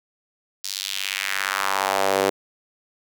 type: tone with high-pass filter sweep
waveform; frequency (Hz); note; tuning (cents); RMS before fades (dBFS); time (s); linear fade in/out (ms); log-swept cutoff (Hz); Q
sawtooth; 97.2; G2; -14; -24; 0.64-2.3; 0; 5000 to 430; 2
effects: none